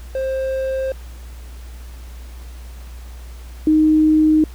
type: tone pair in turn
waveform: triangle / sine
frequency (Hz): 529 / 310.1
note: C5 / D#4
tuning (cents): +19 / -6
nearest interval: major sixth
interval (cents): 925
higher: first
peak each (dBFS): -17 / -10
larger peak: second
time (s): 0.15-0.92 / 3.67-4.44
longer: neither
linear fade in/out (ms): 2
effects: added 60 Hz sine -32 dBFS peak until 4.54 s + pink hiss -46 dBFS RMS until 4.54 s